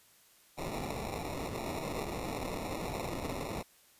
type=noise with sample-and-hold; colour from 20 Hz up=violet; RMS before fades=-38 dBFS; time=0.57-3.63 s; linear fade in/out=20 ms; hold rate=1575 Hz; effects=white hiss -63 dBFS RMS until 3.99 s + resampled to 32000 Hz